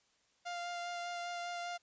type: tone with vibrato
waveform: sawtooth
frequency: 698.5 Hz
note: F5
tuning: in tune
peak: -35 dBFS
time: 0.45-1.78 s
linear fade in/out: 20 ms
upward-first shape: sine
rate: 5 Hz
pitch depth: 11 cents each way
effects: white hiss -73 dBFS RMS until 1.82 s + resampled to 16000 Hz